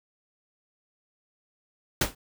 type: noise with exponential decay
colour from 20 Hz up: pink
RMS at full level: -18 dBFS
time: 2.01-2.15 s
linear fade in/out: 5 ms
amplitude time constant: 30 ms
effects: none